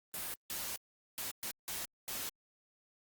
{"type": "noise bursts at uneven times", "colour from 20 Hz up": "white", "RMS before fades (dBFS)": -40, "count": 6, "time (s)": [[0.14, 0.34], [0.5, 0.76], [1.18, 1.31], [1.43, 1.51], [1.68, 1.85], [2.08, 2.29]], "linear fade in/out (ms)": 0, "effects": ["Opus 32 kbps"]}